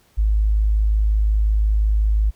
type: tone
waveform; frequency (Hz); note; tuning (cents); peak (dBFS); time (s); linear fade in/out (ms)
sine; 52.8; G#1; +29; -14; 0.17-2.31; 20
effects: pink hiss -58 dBFS RMS until 2.35 s